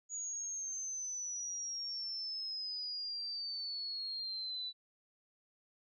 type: exponential sweep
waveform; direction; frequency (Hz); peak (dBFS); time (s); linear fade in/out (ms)
sine; down; 6800 to 3954; -38; 0.09-4.73; 50
effects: none